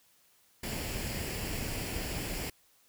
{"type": "noise with comb filter", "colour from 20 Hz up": "pink", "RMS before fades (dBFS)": -36, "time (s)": [0.63, 2.5], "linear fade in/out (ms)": 5, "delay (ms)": 0.4, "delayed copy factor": 0.5, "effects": ["white hiss -66 dBFS RMS until 2.88 s"]}